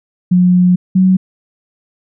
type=tone pair in turn; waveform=sine; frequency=180 / 186.81 Hz; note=F#3 / F#3; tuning=-47 / +17 cents; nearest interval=minor second; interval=64 cents; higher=second; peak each=-6 dBFS; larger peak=neither; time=0.31-0.76 / 0.95-1.17 s; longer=first; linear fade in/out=10 ms; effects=none